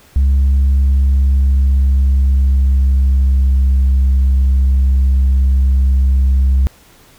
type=tone with pitch glide; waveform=sine; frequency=68 to 66.29 Hz; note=C#2 to C2; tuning=-33 to +23 cents; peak=-6 dBFS; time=0.16-6.67 s; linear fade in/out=0 ms; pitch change=-44 cents; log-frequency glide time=0.71-3.79 s; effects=tanh soft clip ceiling -7 dBFS + pink hiss -46 dBFS RMS until 7.18 s